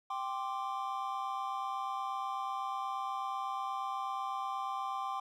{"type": "chord", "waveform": "triangle", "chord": "G suspended fourth", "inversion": "none", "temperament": "equal", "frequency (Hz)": [784, 1046.5, 1174.7], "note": ["G5", "C6", "D6"], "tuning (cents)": [0, 0, 0], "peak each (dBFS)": [-37, -37, -38], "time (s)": [0.1, 5.2], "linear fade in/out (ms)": 5, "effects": []}